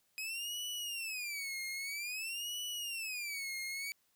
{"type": "tone with vibrato", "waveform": "sawtooth", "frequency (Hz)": 2514, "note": "D#7", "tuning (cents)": 17, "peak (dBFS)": -35, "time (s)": [0.18, 3.92], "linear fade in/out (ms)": 0, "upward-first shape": "sine", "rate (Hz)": 0.51, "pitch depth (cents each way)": 280, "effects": ["white hiss -75 dBFS RMS until 4.15 s"]}